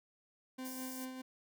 40% pulse tone with tremolo, 258.5 Hz, C4, 21 cents flat, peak -40 dBFS, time 0.58-1.22 s, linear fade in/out 10 ms, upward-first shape sine, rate 4.9 Hz, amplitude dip 40%
white high-pass noise, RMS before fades -48 dBFS, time 0.64-1.06 s, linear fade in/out 20 ms, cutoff 4700 Hz, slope 96 dB/octave
effects none

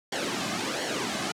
pink noise with flanger, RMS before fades -29 dBFS, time 0.12-1.32 s, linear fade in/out 5 ms, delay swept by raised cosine 0.79 to 2.19 ms, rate 1.4 Hz, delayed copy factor -0.65, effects high-pass 200 Hz 12 dB/octave + low-pass 7000 Hz 12 dB/octave

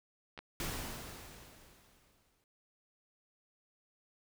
clicks, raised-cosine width 0.3 ms, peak -31 / -28 dBFS, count 2, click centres 0.377 / 0.39 s
pink noise with exponential decay, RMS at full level -37 dBFS, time 0.6-2.44 s, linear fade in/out 1 ms, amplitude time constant 400 ms
effects none

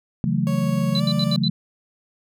sine chord, F# minor seventh, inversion second, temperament equal, 138.59 / 164.81 / 185 / 220 Hz, C#3 / E3 / F#3 / A3, 0 / 0 / 0 / 0 cents, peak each -24 dBFS, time 0.24-1.5 s, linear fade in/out 0 ms
30% pulse tone with pitch glide, 554.4 to 587.4 Hz, C#5 to D5, 0 to 0 cents, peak -27 dBFS, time 0.47-1.36 s, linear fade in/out 0 ms, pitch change +100 cents, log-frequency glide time 0.97-1.03 s
sine tone bursts, 4009 Hz, B7, 25 cents sharp, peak -22 dBFS, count 5, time 0.95-1.482 s, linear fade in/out 2 ms, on 48 ms, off 73 ms
effects none

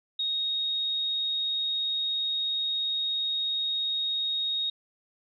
sine tone, 3743 Hz, A#7, 6 cents sharp, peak -26 dBFS, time 0.19-4.7 s, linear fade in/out 5 ms, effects none

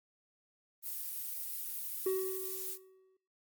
violet noise, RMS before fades -40 dBFS, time 0.82-2.78 s, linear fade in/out 50 ms
triangle tone with exponential decay, 377.6 Hz, F#4, 35 cents sharp, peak -26 dBFS, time 2.06-3.17 s, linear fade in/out 5 ms, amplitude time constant 240 ms
effects noise-tail reverb RT60 0.4 s tail -18 dB re dry + Opus 24 kbps

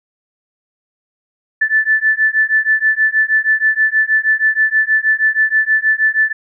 sine beating tone pair, 1750 / 1756.3 Hz, A6 / A6, -10 / -4 cents, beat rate 6.3 Hz, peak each -14 dBFS, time 1.61-6.33 s, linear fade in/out 10 ms, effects none

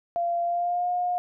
sine tone with pitch glide, 689 to 714.9 Hz, F5 to F5, -24 to +40 cents, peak -23 dBFS, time 0.16-1.18 s, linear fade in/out 0 ms, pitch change +64 cents, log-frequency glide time 0.43-0.89 s, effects none

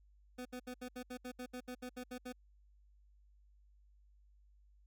25% pulse tone bursts, 250 Hz, B3, 21 cents sharp, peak -39 dBFS, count 14, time 0.38-2.326 s, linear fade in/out 10 ms, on 74 ms, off 70 ms, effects added 50 Hz sine -63 dBFS peak until 4.86 s

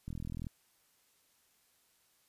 click train, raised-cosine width 5 ms, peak -29 dBFS, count 17, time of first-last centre 0.08-0.468 s, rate 41.2 Hz, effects white hiss -71 dBFS RMS until 2.28 s + resampled to 32000 Hz

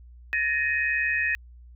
sine tone cluster, 1717 / 1858 / 2515 Hz, A6 / A#6 / D#7, -43 / -6 / +18 cents, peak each -30 / -25 / -27 dBFS, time 0.33-1.35 s, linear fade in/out 0 ms, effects added 60 Hz sine -45 dBFS peak until 1.75 s

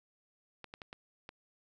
clicks, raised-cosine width 0.3 ms, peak -29 dBFS, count 5, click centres 0.643 / 0.739 / 0.818 / 0.929 / 1.291 s, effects none

